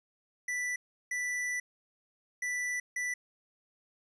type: tone bursts at uneven times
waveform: square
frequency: 1975.5 Hz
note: B6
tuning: in tune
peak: -32 dBFS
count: 4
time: 0.48-0.76 / 1.11-1.6 / 2.42-2.8 / 2.96-3.14 s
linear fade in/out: 5 ms
effects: resampled to 22050 Hz